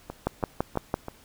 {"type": "two click trains", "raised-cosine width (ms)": 1, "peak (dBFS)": [-20, -10], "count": [4, 5], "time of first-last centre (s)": [[0.1, 1.084], [0.27, 0.941]], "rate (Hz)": [3.05, 5.96], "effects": ["pink hiss -55 dBFS RMS until 1.24 s"]}